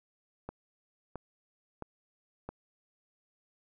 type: click train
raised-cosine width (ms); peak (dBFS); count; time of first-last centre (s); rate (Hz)
1; -25; 4; 0.49-2.49; 1.5
effects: none